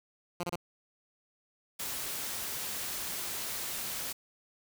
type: tone bursts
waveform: 10% pulse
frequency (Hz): 174.61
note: F3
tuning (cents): 0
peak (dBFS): -24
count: 3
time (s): 0.4-0.558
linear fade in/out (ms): 2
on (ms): 34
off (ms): 28
type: noise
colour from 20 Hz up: white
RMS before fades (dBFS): -37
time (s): 1.79-4.13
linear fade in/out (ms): 10
effects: none